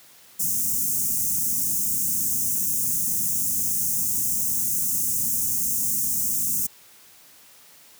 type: band-stop noise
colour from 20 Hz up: white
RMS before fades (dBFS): -24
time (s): 0.39-6.67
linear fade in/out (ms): 10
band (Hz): 270 to 6100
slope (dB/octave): 48
effects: white hiss -51 dBFS RMS until 7.99 s + high-pass 80 Hz 12 dB/octave